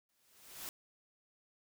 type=noise with exponential growth; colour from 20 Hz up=white; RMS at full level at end=-42 dBFS; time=0.09-0.69 s; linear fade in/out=1 ms; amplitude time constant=130 ms; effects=none